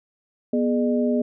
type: tone cluster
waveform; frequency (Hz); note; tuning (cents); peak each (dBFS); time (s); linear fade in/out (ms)
sine; 243.5 / 418.6 / 605; B3 / G#4 / D#5; -24 / +14 / -49; -20 / -25 / -26; 0.53-1.22; 5
effects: none